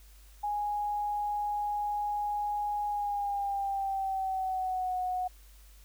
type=tone with pitch glide; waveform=sine; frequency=828 to 733.4 Hz; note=G#5 to F#5; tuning=-5 to -15 cents; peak=-29 dBFS; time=0.43-5.28 s; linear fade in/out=10 ms; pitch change=-210 cents; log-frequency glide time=2.88-4.97 s; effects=added 50 Hz sine -52 dBFS peak until 5.84 s + white hiss -61 dBFS RMS until 5.84 s